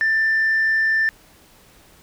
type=tone; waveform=sine; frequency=1778 Hz; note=A6; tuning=18 cents sharp; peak=-14 dBFS; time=0.01-1.09 s; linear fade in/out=0 ms; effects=tanh soft clip ceiling -13 dBFS + pink hiss -51 dBFS RMS until 2.02 s